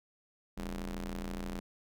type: ring-modulated tone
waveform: sawtooth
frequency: 86.8 Hz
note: F2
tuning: 10 cents flat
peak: -30 dBFS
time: 0.57-1.6 s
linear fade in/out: 10 ms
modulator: 114 Hz
effects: none